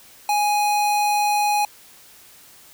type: tone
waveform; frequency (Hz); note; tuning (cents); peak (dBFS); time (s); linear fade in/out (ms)
square; 830.6; G#5; 0; -18; 0.29-1.65; 2
effects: white hiss -48 dBFS RMS until 2.73 s